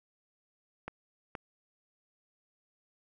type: clicks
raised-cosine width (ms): 0.5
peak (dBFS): -23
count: 2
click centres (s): 0.88 / 1.352
effects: none